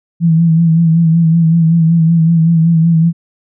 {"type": "tone with vibrato", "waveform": "sine", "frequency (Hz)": 164.81, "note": "E3", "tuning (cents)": 0, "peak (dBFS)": -6, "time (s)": [0.2, 3.13], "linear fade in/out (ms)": 50, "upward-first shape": "sine", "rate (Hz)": 5.3, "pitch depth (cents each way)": 46, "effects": []}